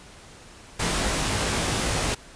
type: noise with comb filter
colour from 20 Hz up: pink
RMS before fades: -25 dBFS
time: 0.79-2.15 s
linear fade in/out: 10 ms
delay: 19 ms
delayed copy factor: +0.55
effects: pink hiss -47 dBFS RMS until 2.35 s + resampled to 22050 Hz